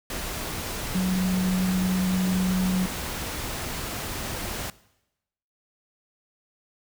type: tone in noise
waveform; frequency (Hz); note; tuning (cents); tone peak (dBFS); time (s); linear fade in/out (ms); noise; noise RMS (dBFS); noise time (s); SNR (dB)
sine; 185; F#3; 0; -21; 0.95-2.86; 2; pink; -32; 0.1-4.7; +8
effects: noise-tail reverb RT60 0.9 s tail -20 dB re dry